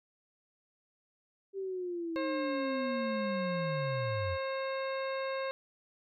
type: linear sweep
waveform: sine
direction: down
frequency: 393.9 to 82.41 Hz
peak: -34 dBFS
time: 1.53-4.38 s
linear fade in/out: 50 ms
type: harmonic tone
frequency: 535 Hz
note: C5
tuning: 38 cents sharp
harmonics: 1 / 2 / 3 / 4 / 5 / 7 / 8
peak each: -34 / -40 / -44 / -46 / -48 / -51 / -52 dBFS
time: 2.16-5.51 s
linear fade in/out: 0 ms
effects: none